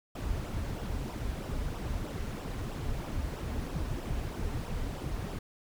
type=noise with flanger; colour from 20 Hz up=brown; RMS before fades=-35 dBFS; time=0.15-5.39 s; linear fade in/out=5 ms; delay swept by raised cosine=0.45 to 6.35 ms; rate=3.1 Hz; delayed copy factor=-0.65; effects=none